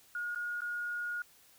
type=tone with dropouts; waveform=sine; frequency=1436 Hz; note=F6; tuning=48 cents sharp; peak=-34 dBFS; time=0.15-1.22 s; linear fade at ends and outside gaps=2 ms; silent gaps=0.348-0.358 / 0.606-0.618 s; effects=white hiss -62 dBFS RMS until 1.58 s